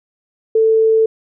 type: tone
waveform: sine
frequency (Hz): 443.7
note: A4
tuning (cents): +14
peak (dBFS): -9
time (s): 0.55-1.06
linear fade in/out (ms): 5
effects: none